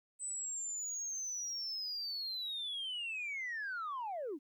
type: linear sweep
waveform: sine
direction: down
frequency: 8110 to 254.2 Hz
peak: -36 dBFS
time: 0.19-4.39 s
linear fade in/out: 50 ms
effects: tanh soft clip ceiling -35 dBFS + 13-bit